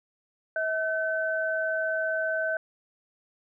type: tone pair together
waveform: sine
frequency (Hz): 642 / 1527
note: E5 / G6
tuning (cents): -46 / -46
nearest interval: octave + minor third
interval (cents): 1500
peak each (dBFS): -28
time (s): 0.56-2.57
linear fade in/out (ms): 2
effects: none